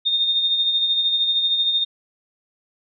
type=tone with tremolo; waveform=sine; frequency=3661 Hz; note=A#7; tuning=32 cents flat; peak=-15 dBFS; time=0.05-1.85 s; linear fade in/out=20 ms; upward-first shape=sine; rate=13 Hz; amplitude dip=45%; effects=none